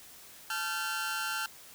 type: tone cluster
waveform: sawtooth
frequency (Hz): 870 / 1378 / 1545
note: A5 / F6 / G6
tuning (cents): -20 / -24 / -26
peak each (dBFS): -36 / -31 / -33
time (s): 0.5-1.46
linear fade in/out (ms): 2
effects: white hiss -52 dBFS RMS until 1.74 s